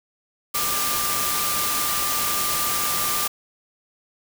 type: tone in noise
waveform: sine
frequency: 1190 Hz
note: D6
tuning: 22 cents sharp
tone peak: -28 dBFS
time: 0.54-3.28 s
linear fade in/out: 10 ms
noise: white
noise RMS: -24 dBFS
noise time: 0.54-3.28 s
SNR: -7 dB
effects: none